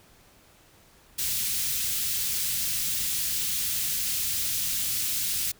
white band-stop noise, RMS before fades -28 dBFS, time 1.18-5.52 s, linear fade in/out 10 ms, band 150 to 2800 Hz, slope 12 dB/octave, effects pink hiss -57 dBFS RMS until 5.59 s

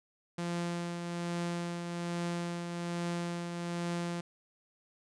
sawtooth tone with tremolo, 172.5 Hz, F3, 21 cents flat, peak -28 dBFS, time 0.38-4.21 s, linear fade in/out 5 ms, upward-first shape triangle, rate 1.2 Hz, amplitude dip 45%, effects resampled to 22050 Hz

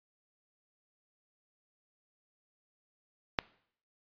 click, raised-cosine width 0.3 ms, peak -10 dBFS, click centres 3.388 s, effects noise-tail reverb RT60 0.6 s tail -22 dB re dry + resampled to 11025 Hz

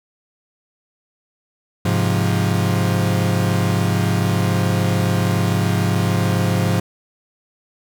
40% pulse chord, F minor, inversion first, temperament equal, 103.83 / 130.81 / 174.61 Hz, Ab2 / C3 / F3, 0 / 0 / 0 cents, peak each -18 / -22 / -19 dBFS, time 1.85-6.8 s, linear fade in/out 5 ms, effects none

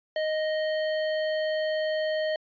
square tone, 622.3 Hz, D#5, in tune, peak -26 dBFS, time 0.16-2.36 s, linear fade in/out 2 ms, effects resampled to 11025 Hz

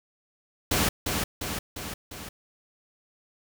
pink noise with echo, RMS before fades -24 dBFS, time 0.71-0.89 s, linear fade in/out 5 ms, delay 350 ms, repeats 4, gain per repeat -4 dB, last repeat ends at 2.29 s, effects none

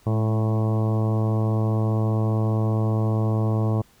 harmonic tone with a mistuned harmonic, 110 Hz, A2, in tune, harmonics 1 / 2 / 3 / 4 / 5 / 6 / 7 / 8 / 9 / 10, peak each -20 / -28 / -31 / -33 / -35 / -36 / -39 / -42 / -41 / -40 dBFS, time 0.06-3.82 s, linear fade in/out 10 ms, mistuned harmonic 2, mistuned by -41 cents, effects pink hiss -57 dBFS RMS until 4 s

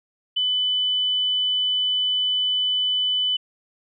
sine tone, 3000 Hz, F#7, 23 cents sharp, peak -19 dBFS, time 0.36-3.37 s, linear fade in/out 10 ms, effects none

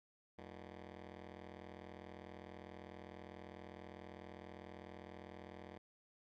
10% pulse ring-modulated tone, 135.4 Hz, C#3, 40 cents flat, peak -40 dBFS, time 0.38-5.78 s, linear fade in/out 5 ms, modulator 47.7 Hz, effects low-pass 3000 Hz 12 dB/octave

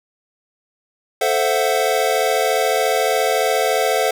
square chord, F# half-diminished seventh, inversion first, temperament equal with one note detuned, 440 / 523.3 / 665.8 / 740 Hz, A4 / C5 / E5 / F#5, 0 / 0 / +17 / 0 cents, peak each -22 dBFS, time 1.21-4.11 s, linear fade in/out 5 ms, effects none

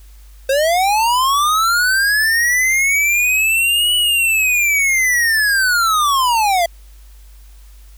square linear two-way sweep, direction up then down, 523.3 to 2960 to 660 Hz, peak -13 dBFS, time 0.49-6.66 s, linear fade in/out 5 ms, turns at 3.95 s, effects added 50 Hz sine -38 dBFS peak until 7.97 s + white hiss -52 dBFS RMS until 7.97 s

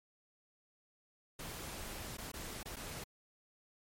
pink noise with dropouts, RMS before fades -45 dBFS, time 1.39-3.04 s, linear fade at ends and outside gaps 5 ms, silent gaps 2.171-2.182 / 2.318-2.337 / 2.631-2.655 / 2.758-2.766 s, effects MP3 64 kbps

